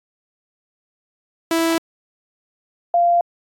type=tone pair in turn; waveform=sawtooth / sine; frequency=329.6 / 692.8 Hz; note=E4 / F5; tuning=0 / -14 cents; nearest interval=octave + minor second; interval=1286 cents; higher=second; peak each=-12 dBFS; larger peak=neither; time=1.51-1.78 / 2.94-3.21 s; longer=neither; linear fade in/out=2 ms; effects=AAC 64 kbps